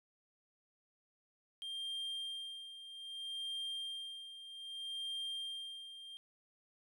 triangle tone with tremolo, 3190 Hz, G7, 30 cents sharp, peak -37 dBFS, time 1.62-6.17 s, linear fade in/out 0 ms, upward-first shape sine, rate 0.63 Hz, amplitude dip 70%, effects none

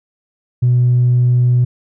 triangle tone with tanh clipping, 123.3 Hz, B2, 2 cents flat, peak -9 dBFS, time 0.62-1.65 s, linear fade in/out 10 ms, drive 5 dB, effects none

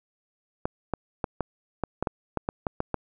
clicks, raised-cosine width 1 ms, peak -12 dBFS, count 12, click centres 0.655 / 0.937 / 1.242 / 1.407 / 1.837 / 2.026 / 2.072 / 2.373 / 2.489 / 2.668 / 2.804 / 2.943 s, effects none

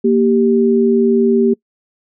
sine tone pair together, 233.1 / 392 Hz, A#3 / G4, 0 / 0 cents, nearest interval major sixth, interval 900 cents, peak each -12 dBFS, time 0.04-1.54 s, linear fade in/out 10 ms, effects noise-tail reverb RT60 0.1 s tail -25 dB re dry

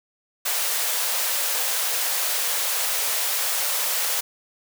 white high-pass noise, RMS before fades -24 dBFS, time 0.45-4.21 s, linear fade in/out 10 ms, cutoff 450 Hz, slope 96 dB/octave, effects none

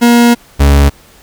40% pulse tone pair in turn, 237.7 / 70.52 Hz, A#3 / C#2, +34 / +30 cents, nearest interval octave + major sixth, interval 2104 cents, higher first, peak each -3 dBFS, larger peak neither, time 0.01-0.35 / 0.59-0.9 s, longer first, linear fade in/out 20 ms, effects pink hiss -42 dBFS RMS until 1.22 s

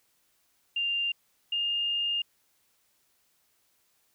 sine tone pair in turn, 2794 / 2822 Hz, F7 / F7, 0 / +17 cents, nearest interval unison, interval 17 cents, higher second, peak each -26 dBFS, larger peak neither, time 0.76-1.12 / 1.52-2.22 s, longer second, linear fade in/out 5 ms, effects white hiss -70 dBFS RMS until 4.14 s

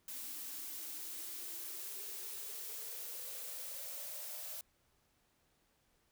blue noise with high-pass filter sweep, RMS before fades -45 dBFS, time 0.08-4.61 s, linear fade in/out 2 ms, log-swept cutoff 260 to 630 Hz, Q 8.2, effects pink hiss -75 dBFS RMS until 6.11 s

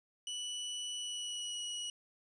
sawtooth tone with pitch glide, 2960 to 2918 Hz, F#7 to F#7, 0 to -25 cents, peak -35 dBFS, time 0.27-1.9 s, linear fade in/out 2 ms, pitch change -25 cents, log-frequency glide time 0.94-1.59 s, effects resampled to 22050 Hz + 12-bit

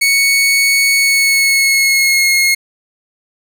sawtooth tone with pitch glide, 2219 to 2158 Hz, C#7 to C#7, +1 to -47 cents, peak -6 dBFS, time 0.01-2.55 s, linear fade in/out 10 ms, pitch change -48 cents, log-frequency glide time 0.95-2.29 s, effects none

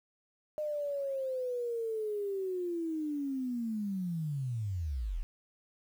sine linear sweep, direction down, 611 to 32.7 Hz, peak -32 dBFS, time 0.58-5.23 s, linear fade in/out 0 ms, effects 10-bit

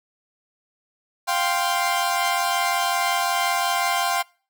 sawtooth chord, F suspended second, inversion none, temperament equal, 698.5 / 784 / 1046.5 Hz, F5 / G5 / C6, 0 / 0 / 0 cents, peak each -21 dBFS, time 1.27-4.23 s, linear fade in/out 20 ms, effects noise-tail reverb RT60 0.4 s tail -25 dB re dry

